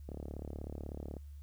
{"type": "click train", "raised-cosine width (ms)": 2, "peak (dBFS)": -30, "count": 40, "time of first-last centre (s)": [0.09, 1.167], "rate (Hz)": 36.2, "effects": ["added 72 Hz sine -46 dBFS peak until 1.42 s", "white hiss -73 dBFS RMS until 1.42 s"]}